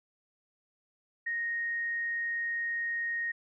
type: tone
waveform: sine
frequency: 1864.7 Hz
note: A#6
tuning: in tune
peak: -30 dBFS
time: 1.26-3.32 s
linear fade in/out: 10 ms
effects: none